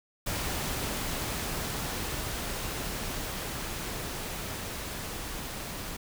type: noise with level ramp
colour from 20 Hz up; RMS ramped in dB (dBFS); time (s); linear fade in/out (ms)
pink; -32 to -38; 0.26-5.97; 10
effects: none